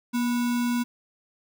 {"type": "tone with sample-and-hold", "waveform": "sine", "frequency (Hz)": 240, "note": "B3", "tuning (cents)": -49, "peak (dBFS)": -22, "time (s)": [0.13, 0.84], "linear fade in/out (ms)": 20, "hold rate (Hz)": 1225, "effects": []}